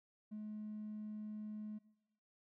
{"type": "tone", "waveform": "triangle", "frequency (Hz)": 212.8, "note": "G#3", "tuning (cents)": 42, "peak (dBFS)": -40, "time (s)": [0.31, 1.79], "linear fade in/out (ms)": 20, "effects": ["noise-tail reverb RT60 1.0 s tail -23 dB re dry", "tanh soft clip ceiling -40 dBFS"]}